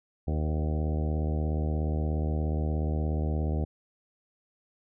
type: harmonic tone with a mistuned harmonic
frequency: 76.9 Hz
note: D#2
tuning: 20 cents flat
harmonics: 1 / 2 / 3 / 4 / 5 / 6 / 7 / 8 / 9 / 10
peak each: -27 / -33 / -37 / -39 / -41 / -43 / -44 / -45 / -46 / -47 dBFS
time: 0.27-3.65 s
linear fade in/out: 10 ms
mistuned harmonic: 7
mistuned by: -23 cents
effects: none